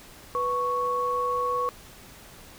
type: tone pair together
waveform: sine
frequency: 493.1 / 1108.7 Hz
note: B4 / C#6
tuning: -3 / 0 cents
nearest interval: octave + major second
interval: 1403 cents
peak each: -29 / -25 dBFS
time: 0.35-1.69 s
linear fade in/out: 0 ms
effects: pink hiss -48 dBFS RMS until 2.58 s